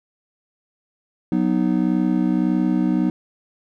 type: chord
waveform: triangle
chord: B major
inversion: second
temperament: just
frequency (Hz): 185.21 / 246.9 / 308.7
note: F#3 / B3 / D#4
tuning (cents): +2 / 0 / -14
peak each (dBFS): -19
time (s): 1.32-3.1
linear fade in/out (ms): 2
effects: none